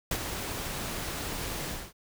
pink noise with ADSR envelope, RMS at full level -28 dBFS, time 0.11-1.93 s, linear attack 4 ms, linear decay 55 ms, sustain -7 dB, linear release 230 ms, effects none

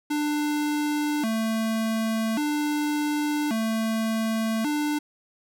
square tone with vibrato, 257.2 Hz, C4, 30 cents flat, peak -24 dBFS, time 0.1-4.99 s, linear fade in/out 10 ms, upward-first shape square, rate 0.44 Hz, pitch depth 250 cents each way, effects none

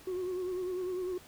sine tone with vibrato, 365.6 Hz, F#4, 21 cents flat, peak -30 dBFS, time 0.07-1.18 s, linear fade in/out 5 ms, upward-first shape sine, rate 10 Hz, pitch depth 45 cents each way, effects tanh soft clip ceiling -31 dBFS + pink hiss -55 dBFS RMS until 1.27 s

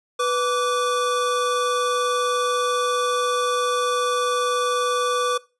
square tone pair together, 493.9 / 1159.2 Hz, B4 / D6, 0 / -23 cents, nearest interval octave + minor third, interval 1477 cents, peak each -23 dBFS, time 0.19-5.38 s, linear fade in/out 10 ms, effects noise-tail reverb RT60 0.3 s tail -21 dB re dry + resampled to 24000 Hz

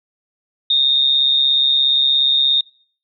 sine tone with amplitude modulation, 3684 Hz, A#7, 21 cents flat, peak -9 dBFS, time 0.7-2.61 s, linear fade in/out 5 ms, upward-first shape sine, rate 137 Hz, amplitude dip 60%, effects noise-tail reverb RT60 0.5 s tail -26 dB re dry

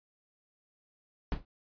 brown noise with exponential decay, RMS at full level -25 dBFS, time 1.32-1.45 s, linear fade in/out 1 ms, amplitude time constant 27 ms, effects resampled to 11025 Hz

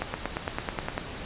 accelerating click train, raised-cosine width 0.5 ms, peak -13 dBFS, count 10, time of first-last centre 0.02-0.979 s, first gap 120 ms, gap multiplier 0.97, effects pink hiss -38 dBFS RMS until 1.25 s + resampled to 8000 Hz

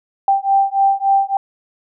sine beating tone pair, 784 / 787.5 Hz, G5 / G5, 0 / +8 cents, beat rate 3.5 Hz, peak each -15 dBFS, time 0.28-1.37 s, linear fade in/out 2 ms, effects none

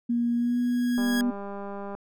sine tone with pitch glide, 237.5 to 243.9 Hz, A#3 to B3, +33 to -21 cents, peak -22 dBFS, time 0.09-1.31 s, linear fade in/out 10 ms, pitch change +46 cents, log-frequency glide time 0.36-0.58 s
sawtooth tone with exponential growth, 1652 Hz, G#6, 10 cents flat, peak -24 dBFS, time 0.1-1.21 s, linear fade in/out 1 ms, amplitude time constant 240 ms
click train, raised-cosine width 1 ms, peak -24 dBFS, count 195, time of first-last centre 0.98-1.95 s, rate 200 Hz
effects none

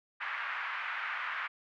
pink band-pass noise, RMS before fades -37 dBFS, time 0.2-1.48 s, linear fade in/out 20 ms, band 1200 to 2200 Hz, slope 24 dB/octave, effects none

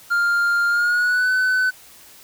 triangle tone with pitch glide, 1400 to 1509.2 Hz, F6 to F#6, +4 to +34 cents, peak -14 dBFS, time 0.1-1.71 s, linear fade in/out 20 ms, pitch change +130 cents, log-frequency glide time 0.69-1.31 s, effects white hiss -46 dBFS RMS until 2.23 s

